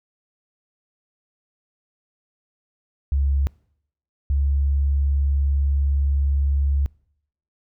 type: tone pair in turn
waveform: sine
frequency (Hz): 69.3 / 69.9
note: C#2 / C#2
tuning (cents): 0 / +15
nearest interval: unison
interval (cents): 15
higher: second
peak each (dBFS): -17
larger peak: neither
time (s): 3.12-3.47 / 4.3-6.86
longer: second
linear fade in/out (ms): 0
effects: noise-tail reverb RT60 0.7 s tail -24 dB re dry